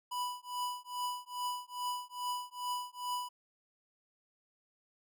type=tone with tremolo; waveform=square; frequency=987.8 Hz; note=B5; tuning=in tune; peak=-33 dBFS; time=0.11-3.29 s; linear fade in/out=10 ms; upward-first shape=triangle; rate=2.4 Hz; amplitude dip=100%; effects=none